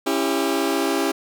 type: chord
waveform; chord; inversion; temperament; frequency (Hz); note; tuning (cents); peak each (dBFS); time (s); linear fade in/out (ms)
sawtooth; C# diminished; none; just; 277.2 / 332.6 / 399.1; C#4 / E4 / G4; 0 / +16 / +31; -20; 0.06-1.12; 10
effects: none